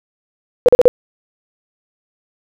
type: tone bursts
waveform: sine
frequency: 494.2 Hz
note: B4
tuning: 1 cent sharp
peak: -3 dBFS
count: 4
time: 0.66-0.88 s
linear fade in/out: 0 ms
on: 25 ms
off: 40 ms
effects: none